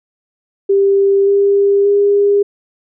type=tone with pitch steps; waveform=sine; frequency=395.1 / 399.9 / 404.8 Hz; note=G4 / G4 / G#4; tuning=+14 / +35 / -44 cents; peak=-8 dBFS; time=0.69-2.43 s; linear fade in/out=10 ms; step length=580 ms; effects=none